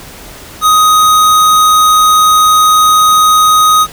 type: tone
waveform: square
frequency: 1252 Hz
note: D#6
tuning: 10 cents sharp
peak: -5 dBFS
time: 0.61-3.87 s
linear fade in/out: 50 ms
effects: pink hiss -31 dBFS RMS until 3.92 s